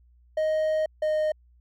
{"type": "tone pair in turn", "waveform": "triangle", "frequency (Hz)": [624, 616.8], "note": ["D#5", "D#5"], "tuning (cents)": [5, -15], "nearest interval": "unison", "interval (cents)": 20, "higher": "first", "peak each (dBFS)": -20, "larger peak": "neither", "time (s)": [[0.37, 0.86], [1.02, 1.32]], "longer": "first", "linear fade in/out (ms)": 5, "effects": ["added 60 Hz sine -55 dBFS peak until 1.6 s"]}